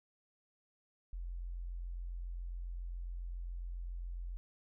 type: tone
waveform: sine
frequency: 43.65 Hz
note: F1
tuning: in tune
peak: -39 dBFS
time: 1.13-4.37 s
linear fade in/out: 0 ms
effects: none